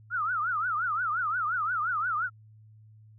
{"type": "tone with vibrato", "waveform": "sine", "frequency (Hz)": 1338, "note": "E6", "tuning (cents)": 25, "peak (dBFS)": -26, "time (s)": [0.1, 2.3], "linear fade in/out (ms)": 50, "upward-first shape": "triangle", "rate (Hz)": 5.7, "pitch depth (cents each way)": 230, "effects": ["added 108 Hz sine -51 dBFS peak until 3.18 s"]}